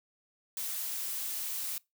blue noise, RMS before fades -36 dBFS, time 0.57-1.78 s, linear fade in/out 2 ms, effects noise-tail reverb RT60 0.2 s tail -23 dB re dry

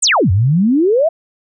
sine exponential two-way sweep, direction down then up, 9160 to 87.31 to 687 Hz, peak -9 dBFS, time 0.02-1.09 s, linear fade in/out 10 ms, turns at 0.31 s, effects none

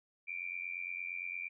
sine tone with amplitude modulation, 2361 Hz, D7, 9 cents sharp, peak -34 dBFS, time 0.27-1.49 s, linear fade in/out 20 ms, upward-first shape sine, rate 88.7 Hz, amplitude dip 90%, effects none

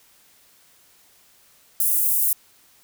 pink high-pass noise, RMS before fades -20 dBFS, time 1.8-2.33 s, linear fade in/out 2 ms, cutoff 11000 Hz, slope 24 dB/octave, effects white hiss -56 dBFS RMS until 2.83 s

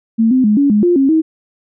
sine tone with pitch steps, 225.4 / 257.9 / 210.7 / 282.5 / 209.1 / 351.1 / 271.4 / 318.5 Hz, A3 / C4 / G#3 / C#4 / G#3 / F4 / C#4 / D#4, +42 / -25 / +25 / +33 / +12 / +9 / -36 / +41 cents, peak -8 dBFS, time 0.18-1.22 s, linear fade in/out 20 ms, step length 130 ms, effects none

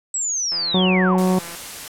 sine linear sweep, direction down, 7902 to 810 Hz, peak -20 dBFS, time 0.14-1.16 s, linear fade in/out 5 ms
click train, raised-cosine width 0.5 ms, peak -23 dBFS, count 176, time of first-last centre 0.52-1.549 s, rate 170 Hz
harmonic tone, 185 Hz, F#3, in tune, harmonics 1 / 2 / 3 / 4 / 5 / 6, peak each -16 / -22 / -26 / -28 / -30 / -32 dBFS, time 0.74-1.39 s, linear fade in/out 5 ms
white noise, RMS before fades -33 dBFS, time 1.18-1.88 s, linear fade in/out 2 ms
effects low-pass 12000 Hz 12 dB/octave

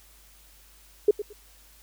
sine tone with echo, 416 Hz, G#4, 3 cents sharp, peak -13 dBFS, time 1.08-1.11 s, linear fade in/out 5 ms, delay 110 ms, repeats 2, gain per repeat -14 dB, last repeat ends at 1.33 s, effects added 50 Hz sine -56 dBFS peak until 1.82 s + white hiss -56 dBFS RMS until 1.82 s

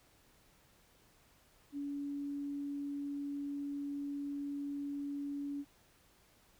sine tone, 284.3 Hz, C#4, 44 cents sharp, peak -37 dBFS, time 1.72-5.65 s, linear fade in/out 50 ms, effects pink hiss -67 dBFS RMS until 6.59 s

